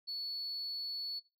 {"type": "tone", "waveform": "sine", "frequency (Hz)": 4421, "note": "C#8", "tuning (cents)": -5, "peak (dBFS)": -36, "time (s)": [0.07, 1.2], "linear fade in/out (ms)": 20, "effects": ["noise-tail reverb RT60 0.3 s tail -19 dB re dry", "tanh soft clip ceiling -34 dBFS"]}